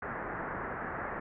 white low-pass noise, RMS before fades -38 dBFS, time 0.02-1.2 s, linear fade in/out 5 ms, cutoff 1800 Hz, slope 48 dB/octave, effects none

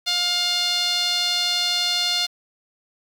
sawtooth tone with band-pass filter, 708 Hz, F5, 23 cents sharp, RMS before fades -22 dBFS, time 0.06-2.27 s, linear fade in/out 20 ms, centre 4000 Hz, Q 4.2, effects 7-bit

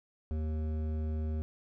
sine tone with hard clipping, 77.78 Hz, D#2, in tune, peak -33 dBFS, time 0.31-1.42 s, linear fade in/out 0 ms, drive 12 dB, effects none

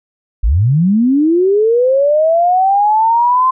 sine linear sweep, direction up, 43.38 to 1046.5 Hz, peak -8 dBFS, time 0.43-3.51 s, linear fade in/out 10 ms, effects none

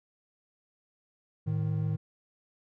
triangle tone pair together, 108.77 / 155.56 Hz, A2 / D#3, -19 / 0 cents, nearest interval tritone, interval 619 cents, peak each -28 dBFS, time 1.46-1.97 s, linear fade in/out 20 ms, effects none

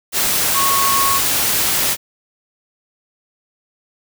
sine tone in noise, 1101 Hz, C#6, 12 cents flat, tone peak -16 dBFS, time 0.53-1.21 s, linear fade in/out 50 ms, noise white, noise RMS -17 dBFS, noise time 0.12-1.97 s, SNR -2 dB, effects none

